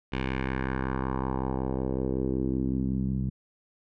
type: tone with low-pass filter sweep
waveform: 10% pulse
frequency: 65.41 Hz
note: C2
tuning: in tune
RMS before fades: -29 dBFS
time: 0.12-3.3 s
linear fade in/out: 10 ms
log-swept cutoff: 2800 to 160 Hz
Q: 2.2
effects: none